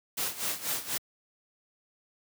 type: noise with tremolo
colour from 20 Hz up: white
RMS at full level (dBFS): -30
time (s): 0.17-0.98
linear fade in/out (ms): 10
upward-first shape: sine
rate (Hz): 4.1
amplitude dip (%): 80
effects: high-pass 100 Hz 12 dB/octave